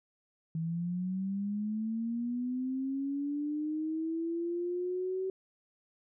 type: linear sweep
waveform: sine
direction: up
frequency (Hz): 160 to 380.9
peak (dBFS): -31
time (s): 0.55-5.3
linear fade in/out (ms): 2
effects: none